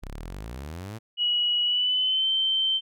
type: exponential sweep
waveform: sawtooth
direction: up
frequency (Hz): 30.43 to 116.54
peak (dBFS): -31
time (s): 0.02-0.99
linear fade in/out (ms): 20
type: tone with pitch glide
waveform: sine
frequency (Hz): 2917 to 3108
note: F#7 to G7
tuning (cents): -25 to -16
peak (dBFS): -21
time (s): 1.17-2.81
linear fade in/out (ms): 50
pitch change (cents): +109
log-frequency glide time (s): 1.62-2.3
effects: none